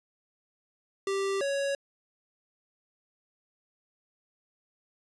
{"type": "tone pair in turn", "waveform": "square", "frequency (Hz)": [391.9, 556.6], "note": ["G4", "C#5"], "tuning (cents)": [0, 7], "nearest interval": "tritone", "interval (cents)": 607, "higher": "second", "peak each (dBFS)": -28, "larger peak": "neither", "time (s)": [[1.07, 1.41], [1.41, 1.75]], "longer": "neither", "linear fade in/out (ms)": 2, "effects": ["resampled to 22050 Hz"]}